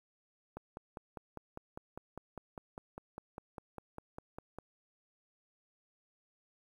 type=click train; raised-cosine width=1 ms; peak=-29 dBFS; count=21; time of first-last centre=0.57-4.586 s; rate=4.98 Hz; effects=10-bit